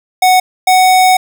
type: tone pair in turn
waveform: square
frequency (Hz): 740 / 743.6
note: F#5 / F#5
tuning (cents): 0 / +8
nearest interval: unison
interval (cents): 8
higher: second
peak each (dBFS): -6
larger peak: neither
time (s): 0.22-0.4 / 0.67-1.17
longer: second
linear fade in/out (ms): 5
effects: none